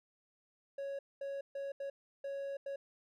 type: tone bursts at uneven times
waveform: triangle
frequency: 554.4 Hz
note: C#5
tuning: in tune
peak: -36 dBFS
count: 6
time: 0.78-0.99 / 1.21-1.41 / 1.55-1.72 / 1.8-1.9 / 2.24-2.57 / 2.66-2.76 s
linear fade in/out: 5 ms
effects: none